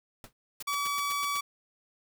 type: noise with exponential decay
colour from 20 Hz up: pink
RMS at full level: -42 dBFS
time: 0.24-0.33 s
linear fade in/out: 1 ms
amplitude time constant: 19 ms
type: noise bursts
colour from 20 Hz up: white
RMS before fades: -39 dBFS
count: 7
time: 0.6-1.376 s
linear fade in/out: 5 ms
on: 26 ms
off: 99 ms
type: tone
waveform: sawtooth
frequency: 1143 Hz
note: D6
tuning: 47 cents flat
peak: -25 dBFS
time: 0.67-1.41 s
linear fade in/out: 10 ms
effects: none